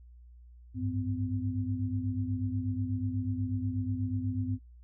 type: tone cluster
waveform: sine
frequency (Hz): 97.2 / 105.4 / 255.2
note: G2 / G#2 / C4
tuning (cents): -14 / +26 / -43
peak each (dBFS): -33 / -35 / -34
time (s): 0.74-4.59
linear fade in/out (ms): 50
effects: noise-tail reverb RT60 0.2 s tail -25 dB re dry + added 60 Hz sine -50 dBFS peak until 4.83 s